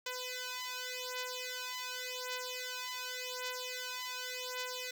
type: beating tone pair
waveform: 5% pulse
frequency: 502 / 502.88 Hz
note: B4 / B4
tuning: +28 / +31 cents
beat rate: 0.88 Hz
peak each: -30 dBFS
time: 0.06-4.91 s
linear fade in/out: 5 ms
effects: none